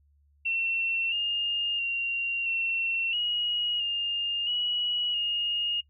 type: tone with pitch steps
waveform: sine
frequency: 2707 / 2827 / 2761 / 2712 / 2896 / 2819 / 2921 / 2853 Hz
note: E7 / F7 / F7 / E7 / F#7 / F7 / F#7 / F7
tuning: +45 / +20 / -20 / +49 / -38 / +16 / -23 / +36 cents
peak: -26 dBFS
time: 0.45-5.81 s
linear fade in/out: 10 ms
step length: 670 ms
effects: noise-tail reverb RT60 0.1 s tail -18 dB re dry + added 72 Hz sine -61 dBFS peak until 5.89 s